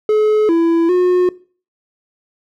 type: tone with pitch steps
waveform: triangle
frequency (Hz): 427.6 / 333.3 / 361.2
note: A4 / E4 / F#4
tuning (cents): -49 / +19 / -42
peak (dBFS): -8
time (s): 0.09-1.29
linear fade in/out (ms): 2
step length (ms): 400
effects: noise-tail reverb RT60 0.4 s tail -20 dB re dry